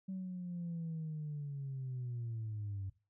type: linear sweep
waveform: sine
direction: down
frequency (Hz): 190.6 to 95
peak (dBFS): -37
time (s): 0.08-2.9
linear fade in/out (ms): 10
effects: noise-tail reverb RT60 0.3 s tail -17 dB re dry + tanh soft clip ceiling -35 dBFS